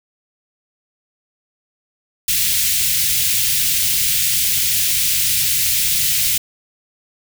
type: band-stop noise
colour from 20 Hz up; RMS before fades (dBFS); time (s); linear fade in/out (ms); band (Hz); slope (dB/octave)
white; -17; 2.28-6.38; 5; 160 to 2200; 24
effects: none